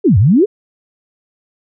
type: exponential two-way sweep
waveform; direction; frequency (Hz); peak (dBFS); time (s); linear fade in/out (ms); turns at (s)
sine; down then up; 460 to 87.31 to 460; -6; 0.04-0.46; 20; 0.18
effects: none